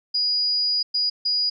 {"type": "tone bursts at uneven times", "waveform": "sine", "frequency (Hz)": 4900, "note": "D#8", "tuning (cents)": -27, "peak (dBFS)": -19, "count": 3, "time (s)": [[0.14, 0.83], [0.94, 1.1], [1.25, 1.5]], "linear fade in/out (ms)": 10, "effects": []}